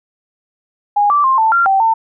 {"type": "tone with pitch steps", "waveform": "sine", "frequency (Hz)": [822, 1165, 1057, 886, 1381, 776, 899], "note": ["G#5", "D6", "C6", "A5", "F6", "G5", "A5"], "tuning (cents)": [-18, -14, 17, 12, -20, -18, 37], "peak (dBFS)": -9, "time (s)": [0.96, 1.94], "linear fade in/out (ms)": 10, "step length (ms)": 140, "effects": []}